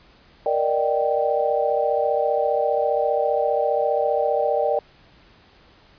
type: chord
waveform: sine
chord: Eb major seventh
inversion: second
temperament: equal with one note detuned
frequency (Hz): 466.2 / 587.3 / 622.3 / 779.5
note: Bb4 / D5 / Eb5 / G5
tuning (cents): 0 / 0 / 0 / -10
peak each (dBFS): -24 / -22 / -26 / -24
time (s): 0.46-4.79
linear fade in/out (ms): 2
effects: pink hiss -53 dBFS RMS until 5.98 s + resampled to 11025 Hz